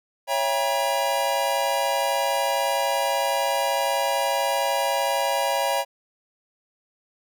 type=chord; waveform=square; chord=C# diminished seventh; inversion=none; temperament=just; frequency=554.4 / 665.2 / 798.3 / 957.9 Hz; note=C#5 / E5 / G5 / Bb5; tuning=0 / +16 / +31 / +47 cents; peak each=-27 / -29 / -28 / -27 dBFS; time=0.27-5.85 s; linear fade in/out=50 ms; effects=none